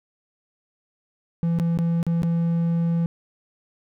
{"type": "tone with dropouts", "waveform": "triangle", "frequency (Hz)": 168.1, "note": "E3", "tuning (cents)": 34, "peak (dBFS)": -17, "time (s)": [1.43, 3.06], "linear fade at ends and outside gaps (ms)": 0, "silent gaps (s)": [[1.588, 1.598], [1.775, 1.788], [2.029, 2.066], [2.221, 2.232]], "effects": []}